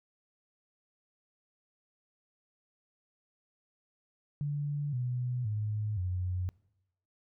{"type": "tone with pitch steps", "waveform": "sine", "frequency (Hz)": [145.2, 124.23, 106.29, 90.94], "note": ["D3", "B2", "G#2", "F#2"], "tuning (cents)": [-19, 11, 41, -29], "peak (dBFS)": -30, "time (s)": [4.41, 6.49], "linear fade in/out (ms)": 0, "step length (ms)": 520, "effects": ["noise-tail reverb RT60 0.9 s tail -23 dB re dry"]}